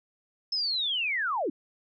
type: linear sweep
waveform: sine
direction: down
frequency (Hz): 5274 to 246.9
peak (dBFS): -26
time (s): 0.52-1.5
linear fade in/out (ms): 5
effects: none